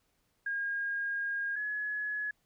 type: tone pair in turn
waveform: sine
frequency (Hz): 1624 / 1693.2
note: G#6 / G#6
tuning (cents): -39 / +33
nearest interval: minor second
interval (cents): 72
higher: second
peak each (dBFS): -31 / -32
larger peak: first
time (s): 0.46-1.56 / 1.56-2.31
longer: first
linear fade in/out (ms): 5
effects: pink hiss -75 dBFS RMS until 2.45 s